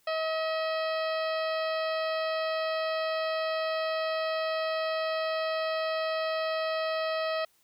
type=harmonic tone with a mistuned harmonic; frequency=638 Hz; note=D#5; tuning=43 cents sharp; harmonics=1 / 2 / 3 / 4 / 5 / 6 / 7 / 8; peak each=-29 / -35 / -39 / -41 / -43 / -45 / -46 / -47 dBFS; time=0.07-7.45 s; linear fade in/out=5 ms; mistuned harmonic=6; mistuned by=+82 cents; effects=white hiss -67 dBFS RMS until 7.63 s